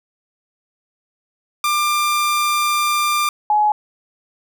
sawtooth / sine tone pair in turn, 1192 / 842.9 Hz, D6 / G#5, +25 / +25 cents, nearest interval tritone, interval 600 cents, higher first, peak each -12 dBFS, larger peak neither, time 1.64-3.29 / 3.5-3.72 s, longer first, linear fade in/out 2 ms, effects none

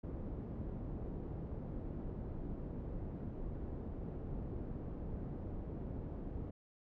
pink low-pass noise, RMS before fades -43 dBFS, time 0.03-6.51 s, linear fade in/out 10 ms, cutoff 390 Hz, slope 12 dB/octave, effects none

